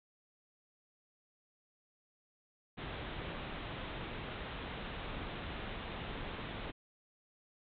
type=low-pass noise; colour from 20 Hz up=pink; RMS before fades=-43 dBFS; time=2.77-6.72 s; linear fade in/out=20 ms; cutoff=3800 Hz; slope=96 dB/octave; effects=none